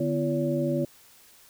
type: tone cluster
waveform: sine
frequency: 148.5 / 248.6 / 339.6 / 568 Hz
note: D3 / B3 / F4 / C#5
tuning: +20 / +12 / -48 / +42 cents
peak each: -29 dBFS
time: 0-0.85 s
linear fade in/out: 5 ms
effects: white hiss -55 dBFS RMS until 1.49 s